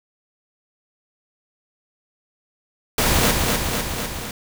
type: noise with echo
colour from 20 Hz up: pink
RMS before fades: -18 dBFS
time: 2.98-3.31 s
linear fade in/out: 2 ms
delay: 250 ms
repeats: 4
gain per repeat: -3 dB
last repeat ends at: 4.31 s
effects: none